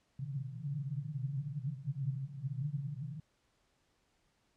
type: band-pass noise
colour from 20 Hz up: pink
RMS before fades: -39 dBFS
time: 0.19-3.2 s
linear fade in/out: 5 ms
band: 130 to 150 Hz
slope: 96 dB/octave
effects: pink hiss -75 dBFS RMS until 4.56 s + low-pass 8000 Hz 12 dB/octave